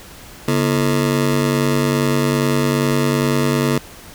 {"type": "ring-modulated tone", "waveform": "25% pulse", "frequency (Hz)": 192.4, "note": "G3", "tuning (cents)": -32, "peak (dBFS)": -8, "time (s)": [0.48, 3.78], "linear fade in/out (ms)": 0, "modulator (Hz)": 51.2, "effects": ["pink hiss -39 dBFS RMS until 4.14 s"]}